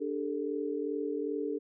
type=tone cluster; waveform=sine; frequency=293.8 / 403.3 / 445.8 Hz; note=D4 / G4 / A4; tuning=+1 / +49 / +23 cents; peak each=-35 / -36 / -35 dBFS; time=0-1.59 s; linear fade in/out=20 ms; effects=none